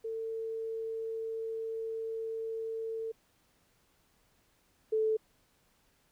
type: tone pair in turn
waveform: sine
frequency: 448.6 / 437.6 Hz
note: A4 / A4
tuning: +34 / -9 cents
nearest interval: unison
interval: 43 cents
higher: first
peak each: -34 / -26 dBFS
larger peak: second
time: 0.04-3.12 / 4.92-5.17 s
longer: first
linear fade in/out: 10 ms
effects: pink hiss -70 dBFS RMS until 6.11 s